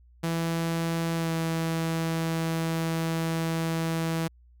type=tone with pitch glide; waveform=sawtooth; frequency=165.8 to 163.61 Hz; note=E3 to E3; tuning=+10 to -13 cents; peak=-22 dBFS; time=0.23-4.28 s; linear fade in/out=10 ms; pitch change=-23 cents; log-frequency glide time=1.15-1.32 s; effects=added 60 Hz sine -53 dBFS peak until 4.6 s